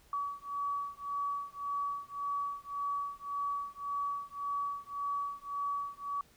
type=beating tone pair; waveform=sine; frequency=1137 / 1138.8 Hz; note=C#6 / C#6; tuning=+44 / +46 cents; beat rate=1.8 Hz; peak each=-37 / -37 dBFS; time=0.13-6.21 s; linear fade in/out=2 ms; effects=pink hiss -64 dBFS RMS until 6.36 s